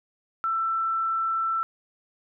sine tone, 1334 Hz, E6, 20 cents sharp, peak -23 dBFS, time 0.44-1.63 s, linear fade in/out 0 ms, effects none

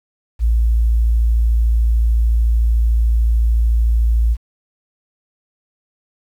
sine tone, 56.8 Hz, A#1, 44 cents flat, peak -11 dBFS, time 0.39-4.37 s, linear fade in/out 50 ms, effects 8-bit

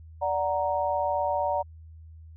sine chord, D augmented, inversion none, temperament equal with one note detuned, 584.6 / 740 / 932.3 Hz, D5 / F#5 / A#5, -8 / 0 / 0 cents, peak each -28 / -29 / -28 dBFS, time 0.21-1.63 s, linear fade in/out 20 ms, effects added 80 Hz sine -44 dBFS peak until 2.36 s

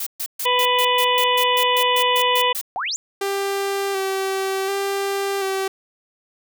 blue noise bursts, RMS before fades -26 dBFS, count 14, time 0-2.614 s, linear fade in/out 5 ms, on 66 ms, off 130 ms
harmonic tone, 496 Hz, B4, 7 cents sharp, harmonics 1 / 2 / 4 / 5 / 6 / 7, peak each -22 / -19 / -26 / -27 / -22 / -27 dBFS, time 0.45-2.53 s, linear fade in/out 10 ms
sine exponential sweep, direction up, 687 to 7420 Hz, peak -22 dBFS, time 2.76-2.96 s, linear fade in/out 0 ms
sawtooth tone with vibrato, 390.4 Hz, G4, 7 cents flat, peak -17 dBFS, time 3.21-5.68 s, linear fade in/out 5 ms, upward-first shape square, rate 0.68 Hz, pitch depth 22 cents each way
effects none

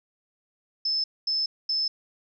sine tone bursts, 5250 Hz, E8, 8 cents flat, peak -23 dBFS, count 3, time 0.85-1.88 s, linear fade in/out 5 ms, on 190 ms, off 230 ms, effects none

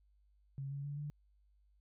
sine tone with pitch steps, 137.2 / 140.41 / 143.69 / 147.05 Hz, C#3 / C#3 / D3 / D3, -17 / +23 / -37 / +3 cents, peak -39 dBFS, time 0.58-1.1 s, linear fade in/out 0 ms, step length 130 ms, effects added 50 Hz sine -67 dBFS peak until 1.8 s

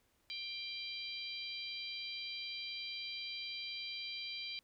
harmonic tone, 789 Hz, G5, 11 cents sharp, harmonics 3 / 4 / 5 / 6, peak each -46 / -47 / -46 / -47 dBFS, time 0.3-4.59 s, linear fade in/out 0 ms, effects pink hiss -75 dBFS RMS until 4.63 s

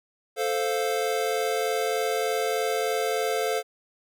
square chord, F major, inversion first, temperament equal, 440 / 523.3 / 698.5 Hz, A4 / C5 / F5, 0 / 0 / 0 cents, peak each -28 / -30 / -30 dBFS, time 0.36-3.63 s, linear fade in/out 50 ms, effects none

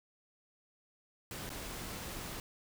pink noise with dropouts, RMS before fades -43 dBFS, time 1.31-2.4 s, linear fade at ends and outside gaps 1 ms, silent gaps 1.493-1.502 s, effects none

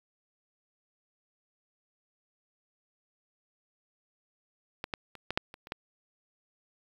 clicks, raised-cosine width 0.3 ms, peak -18 / -16 / -30 / -16 / -9 / -29 / -30 / -17 dBFS, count 8, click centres 4.841 / 4.938 / 5.153 / 5.306 / 5.375 / 5.541 / 5.671 / 5.721 s, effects 8-bit

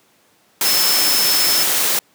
sine tone in noise, 5260 Hz, E8, 5 cents flat, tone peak -17 dBFS, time 0.65-1.63 s, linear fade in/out 2 ms, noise white, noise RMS -17 dBFS, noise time 0.61-1.99 s, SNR -3 dB, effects pink hiss -56 dBFS RMS until 2.14 s + high-pass 200 Hz 12 dB/octave

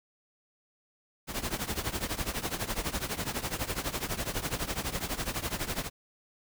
pink noise with tremolo, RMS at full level -30 dBFS, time 1.27-5.9 s, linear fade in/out 50 ms, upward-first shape triangle, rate 12 Hz, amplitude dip 90%, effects none

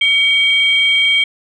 sine tone pair together, 2262 / 3193 Hz, C#7 / G7, +34 / +31 cents, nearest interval tritone, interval 597 cents, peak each -12 dBFS, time 0.01-1.24 s, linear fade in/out 5 ms, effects tanh soft clip ceiling -3 dBFS

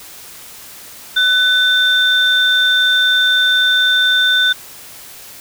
sine tone pair together, 1500 / 3568 Hz, F#6 / A7, +23 / +23 cents, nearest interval octave + minor third, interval 1500 cents, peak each -12 dBFS, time 1.16-4.53 s, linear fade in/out 10 ms, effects tanh soft clip ceiling -3 dBFS + white hiss -36 dBFS RMS until 5.4 s

